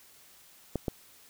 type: clicks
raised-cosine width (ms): 2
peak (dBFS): -16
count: 2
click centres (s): 0.757 / 0.882
effects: white hiss -57 dBFS RMS until 1.29 s